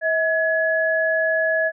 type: tone pair together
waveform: sine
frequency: 642.3 / 1692 Hz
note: E5 / G#6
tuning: -45 / +32 cents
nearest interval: octave + perfect fourth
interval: 1677 cents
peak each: -20 dBFS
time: 0.01-1.72 s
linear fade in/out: 50 ms
effects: none